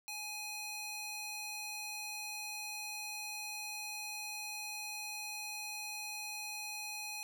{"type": "tone with high-pass filter", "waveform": "square", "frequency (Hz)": 835, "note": "G#5", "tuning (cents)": 9, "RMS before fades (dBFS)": -43, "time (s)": [0.08, 7.23], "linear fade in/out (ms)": 0, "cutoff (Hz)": 2200, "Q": 0.75, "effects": []}